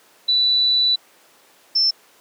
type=tone pair in turn; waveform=sine; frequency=3966 / 5329 Hz; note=B7 / E8; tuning=+7 / +18 cents; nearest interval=perfect fourth; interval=511 cents; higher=second; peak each=-14 dBFS; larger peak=neither; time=0.28-0.96 / 1.75-1.91 s; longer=first; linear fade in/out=10 ms; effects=pink hiss -52 dBFS RMS until 2.2 s + high-pass 400 Hz 12 dB/octave